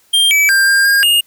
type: tone with pitch steps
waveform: square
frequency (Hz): 3190 / 2297 / 1589 / 1601 / 1618 / 2841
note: G7 / D7 / G6 / G6 / G#6 / F7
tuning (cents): +30 / -39 / +23 / +36 / -46 / +29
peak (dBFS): -9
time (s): 0.13-1.21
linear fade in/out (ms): 10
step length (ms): 180
effects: white hiss -53 dBFS RMS until 1.26 s